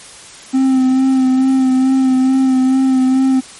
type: tone with vibrato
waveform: triangle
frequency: 261.6 Hz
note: C4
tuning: in tune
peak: -7 dBFS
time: 0.53-3.41 s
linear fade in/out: 20 ms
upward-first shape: sine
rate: 2.3 Hz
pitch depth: 24 cents each way
effects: white hiss -36 dBFS RMS until 3.59 s + MP3 48 kbps